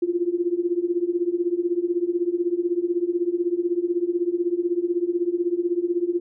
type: tone with tremolo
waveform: sine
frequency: 348.7 Hz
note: F4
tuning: 3 cents flat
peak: -16 dBFS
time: 0.02-6.2 s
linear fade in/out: 5 ms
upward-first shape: triangle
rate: 16 Hz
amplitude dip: 95%
effects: none